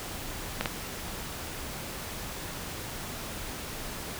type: clicks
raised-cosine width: 0.3 ms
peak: -11 dBFS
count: 2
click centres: 0.61 / 0.658 s
effects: pink hiss -38 dBFS RMS until 4.19 s